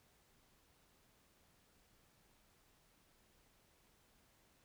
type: silence
effects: pink hiss -72 dBFS RMS until 4.64 s